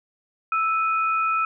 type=tone pair together; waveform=sine; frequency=1318.5 / 2487 Hz; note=E6 / D#7; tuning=0 / -1 cents; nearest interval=major seventh; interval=1099 cents; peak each=-20 / -28 dBFS; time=0.52-1.45 s; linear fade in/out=2 ms; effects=none